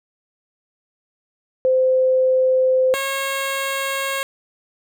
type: tone pair in turn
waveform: sine / 10% pulse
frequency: 517 / 544.4 Hz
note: C5 / C#5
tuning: -21 / -31 cents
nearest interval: minor second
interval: 90 cents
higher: second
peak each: -13 dBFS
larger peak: neither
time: 1.65-2.94 / 2.94-4.23 s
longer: neither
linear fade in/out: 0 ms
effects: none